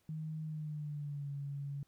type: tone with pitch glide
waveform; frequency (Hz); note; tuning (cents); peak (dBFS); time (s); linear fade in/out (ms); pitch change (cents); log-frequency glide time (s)
sine; 156.6 to 141.14; D#3 to C#3; +11 to +32; -38; 0.09-1.83; 2; -179; 0.43-1.31
effects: pink hiss -75 dBFS RMS until 1.87 s